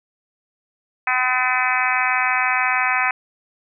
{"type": "harmonic tone", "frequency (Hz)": 253.8, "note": "B3", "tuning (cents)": 47, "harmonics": [3, 4, 5, 6, 7, 8, 9, 10], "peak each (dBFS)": [-25, -25, -25, -25, -25, -25, -25, -25], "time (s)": [1.07, 3.11], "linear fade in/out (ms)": 2, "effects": []}